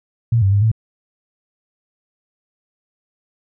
sine tone with pitch steps, 116 / 97.5 / 101.2 / 111 Hz, A#2 / G2 / G#2 / A2, -8 / -9 / -44 / +16 cents, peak -11 dBFS, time 0.32-0.716 s, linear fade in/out 5 ms, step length 99 ms, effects none

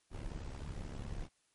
brown noise with amplitude modulation, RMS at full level -39 dBFS, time 0.1-1.29 s, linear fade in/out 50 ms, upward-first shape sine, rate 69.6 Hz, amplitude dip 75%, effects white hiss -75 dBFS RMS until 1.54 s + MP3 48 kbps

